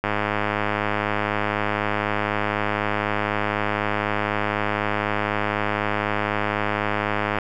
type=click train; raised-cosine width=0.5 ms; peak=-7 dBFS; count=765; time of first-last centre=0.04-7.386 s; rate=104 Hz; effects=none